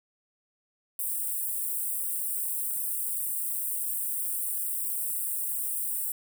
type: high-pass noise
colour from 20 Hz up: white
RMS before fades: -31 dBFS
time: 0.99-6.12 s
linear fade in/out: 2 ms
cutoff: 8100 Hz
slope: 96 dB/octave
effects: none